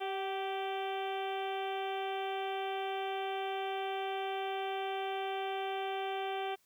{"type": "harmonic tone with a mistuned harmonic", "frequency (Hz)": 390, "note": "G4", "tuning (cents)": -9, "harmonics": [1, 2, 3, 4, 5, 6, 7, 8, 9], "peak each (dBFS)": [-38, -37, -48, -48, -52, -48, -51, -48, -54], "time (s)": [0, 6.56], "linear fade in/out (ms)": 20, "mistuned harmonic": 2, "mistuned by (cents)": -29, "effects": ["white hiss -71 dBFS RMS until 6.65 s"]}